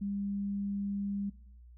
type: tone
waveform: sine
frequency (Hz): 200.3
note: G3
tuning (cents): +38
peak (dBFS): -32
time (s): 0.01-1.3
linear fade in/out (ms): 10
effects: noise-tail reverb RT60 0.7 s tail -21 dB re dry + added 60 Hz sine -51 dBFS peak until 1.77 s

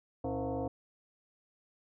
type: tone with frequency modulation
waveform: sine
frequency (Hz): 123.47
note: B2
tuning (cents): 0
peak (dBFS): -32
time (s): 0.24-0.68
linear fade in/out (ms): 5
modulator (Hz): 197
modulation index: 3.2
effects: none

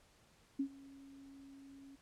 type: tone with ADSR envelope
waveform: sine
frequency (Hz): 274.7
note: C#4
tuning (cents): -16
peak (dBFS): -31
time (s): 0.59-1.96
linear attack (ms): 9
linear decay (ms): 81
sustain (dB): -22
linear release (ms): 11
effects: pink hiss -68 dBFS RMS until 2.01 s + low-pass 10000 Hz 12 dB/octave

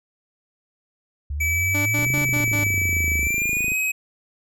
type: exponential two-way sweep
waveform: sine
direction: up then down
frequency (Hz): 69.5 to 138.59 to 69.5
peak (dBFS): -24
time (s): 1.3-3.28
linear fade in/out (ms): 5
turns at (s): 2.19
type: tone with pitch glide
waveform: square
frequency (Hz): 2299 to 2536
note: D7 to D#7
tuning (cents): -37 to +32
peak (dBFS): -21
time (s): 1.4-3.92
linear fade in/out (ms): 10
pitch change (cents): +169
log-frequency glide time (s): 3.17-3.77
type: tone bursts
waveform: sawtooth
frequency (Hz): 293.7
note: D4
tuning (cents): 0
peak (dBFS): -22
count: 5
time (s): 1.74-2.644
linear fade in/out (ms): 10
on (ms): 120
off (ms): 76
type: click train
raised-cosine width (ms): 3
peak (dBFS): -20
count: 47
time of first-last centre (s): 1.99-3.719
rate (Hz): 26.6
effects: none

